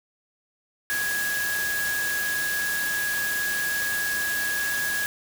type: tone in noise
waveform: sine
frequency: 1661.2 Hz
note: G#6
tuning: in tune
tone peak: -25 dBFS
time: 0.9-5.06 s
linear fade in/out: 0 ms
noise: white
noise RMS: -31 dBFS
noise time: 0.9-5.06 s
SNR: +3 dB
effects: none